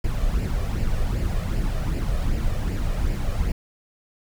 brown noise with flanger, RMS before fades -23 dBFS, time 0.04-3.52 s, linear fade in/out 5 ms, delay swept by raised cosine 0.4 to 1.7 ms, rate 2.6 Hz, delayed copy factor +0.55, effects none

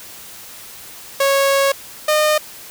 sawtooth tone pair in turn, 551 / 610.2 Hz, C#5 / D#5, -11 / -34 cents, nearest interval major second, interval 177 cents, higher second, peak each -9 dBFS, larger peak neither, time 1.2-1.72 / 2.08-2.38 s, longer first, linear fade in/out 5 ms, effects white hiss -37 dBFS RMS until 2.7 s

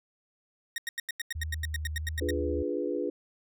sawtooth tone bursts, 1864.7 Hz, A#6, in tune, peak -27 dBFS, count 15, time 0.76-2.307 s, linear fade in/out 2 ms, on 21 ms, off 88 ms
sine tone with vibrato, 77.78 Hz, D#2, in tune, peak -32 dBFS, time 1.35-2.63 s, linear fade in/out 10 ms, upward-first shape square, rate 1.5 Hz, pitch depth 18 cents each way
sine chord, D diminished seventh, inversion none, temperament equal, 293.7 / 349.2 / 415.3 / 493.9 Hz, D4 / F4 / Ab4 / Cb5, 0 / 0 / 0 / 0 cents, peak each -34 dBFS, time 2.21-3.1 s, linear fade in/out 5 ms
effects none

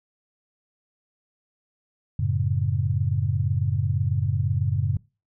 sine chord, F# minor, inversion none, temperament equal with one note detuned, 92.5 / 110.57 / 138.59 Hz, F#2 / A2 / C#3, 0 / +9 / 0 cents, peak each -25 dBFS, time 2.19-4.97 s, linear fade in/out 5 ms, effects noise-tail reverb RT60 0.3 s tail -22 dB re dry

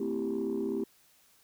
sine chord, A minor seventh, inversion none, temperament equal with one note detuned, 225.4 / 261.6 / 329.6 / 392 Hz, A3 / C4 / E4 / G4, +42 / 0 / 0 / 0 cents, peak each -35 / -35 / -35 / -32 dBFS, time 0-0.84 s, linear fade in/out 5 ms, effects tanh soft clip ceiling -24 dBFS + white hiss -64 dBFS RMS until 1.43 s

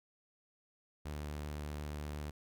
sawtooth tone, 74.3 Hz, D2, 21 cents sharp, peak -36 dBFS, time 1.05-2.31 s, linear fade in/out 10 ms, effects none

